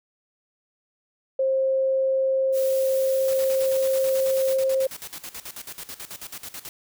sine tone, 531 Hz, C5, 25 cents sharp, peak -19 dBFS, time 1.39-4.87 s, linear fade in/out 5 ms
blue noise, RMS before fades -36 dBFS, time 2.52-4.58 s, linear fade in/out 50 ms
white noise with tremolo, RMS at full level -36 dBFS, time 3.28-6.69 s, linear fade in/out 2 ms, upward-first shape square, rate 9.2 Hz, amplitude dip 80%
effects none

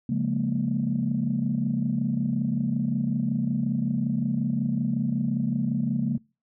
sine chord, Bb minor seventh, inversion first, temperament equal with one note detuned, 138.59 / 175.52 / 207.7 / 233.1 Hz, Db3 / F3 / Ab3 / Bb3, 0 / +9 / 0 / 0 cents, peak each -28 / -31 / -28 / -26 dBFS, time 0.09-6.18 s, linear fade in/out 5 ms, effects noise-tail reverb RT60 0.3 s tail -24 dB re dry + tanh soft clip ceiling -14 dBFS

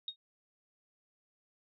sine tone with exponential decay, 3729 Hz, A#7, in tune, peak -32 dBFS, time 0.08-0.16 s, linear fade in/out 2 ms, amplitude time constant 17 ms, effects none

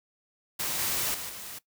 white noise with level steps, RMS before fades -31 / -29 / -37 / -41 dBFS, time 0.59-1.59 s, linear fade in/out 10 ms, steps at 0.79 / 1.14 / 1.29 s, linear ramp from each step 5 ms, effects noise-tail reverb RT60 0.1 s tail -18 dB re dry

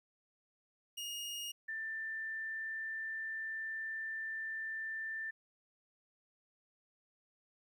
sawtooth / sine tone pair in turn, 2858 / 1779.6 Hz, F7 / A6, +39 / +19 cents, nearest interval minor sixth, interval 820 cents, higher first, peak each -37 / -38 dBFS, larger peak first, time 0.97-1.52 / 1.68-5.31 s, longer second, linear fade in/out 10 ms, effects 13-bit

